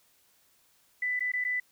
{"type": "tone with dropouts", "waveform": "sine", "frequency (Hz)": 1992, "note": "B6", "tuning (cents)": 14, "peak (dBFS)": -27, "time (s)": [1.02, 1.6], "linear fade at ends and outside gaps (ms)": 5, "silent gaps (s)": [[1.194, 1.205], [1.319, 1.335], [1.441, 1.448]], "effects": ["white hiss -66 dBFS RMS until 1.71 s"]}